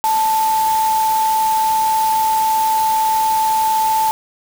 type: tone in noise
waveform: sine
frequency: 880 Hz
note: A5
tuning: in tune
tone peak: -13 dBFS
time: 0.04-4.11 s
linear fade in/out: 0 ms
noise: white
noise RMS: -27 dBFS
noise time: 0.04-4.11 s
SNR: +11 dB
effects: none